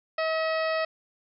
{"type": "harmonic tone", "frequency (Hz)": 640, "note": "D#5", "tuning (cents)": 49, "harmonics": [1, 2, 3, 4, 5, 6, 7, 8], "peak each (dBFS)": [-26, -32, -33, -37, -45, -45, -42, -44], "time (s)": [0.18, 0.85], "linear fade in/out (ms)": 5, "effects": []}